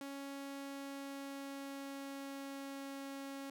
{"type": "tone with pitch glide", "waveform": "sawtooth", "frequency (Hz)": [277.4, 274.8], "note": ["C#4", "C#4"], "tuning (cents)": [1, -15], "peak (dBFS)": -40, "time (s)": [0.01, 3.5], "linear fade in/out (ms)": 2, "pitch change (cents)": -16, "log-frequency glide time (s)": [0.26, 3.17], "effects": []}